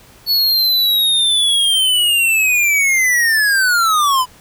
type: linear sweep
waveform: square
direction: down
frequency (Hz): 4435 to 985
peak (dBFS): -12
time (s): 0.26-4.26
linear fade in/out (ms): 50
effects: pink hiss -45 dBFS RMS until 4.4 s